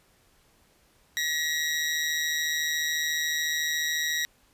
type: tone with amplitude modulation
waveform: 20% pulse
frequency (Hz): 1909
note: A#6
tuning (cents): +41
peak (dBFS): -18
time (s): 1.17-4.25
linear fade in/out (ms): 0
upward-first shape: sine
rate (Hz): 154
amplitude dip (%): 55
effects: pink hiss -63 dBFS RMS until 4.53 s + resampled to 32000 Hz